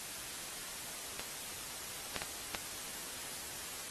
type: clicks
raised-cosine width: 0.2 ms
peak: -20 / -16 / -19 / -17 dBFS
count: 4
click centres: 1.195 / 2.163 / 2.219 / 2.548 s
effects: white hiss -44 dBFS RMS until 3.9 s + AAC 32 kbps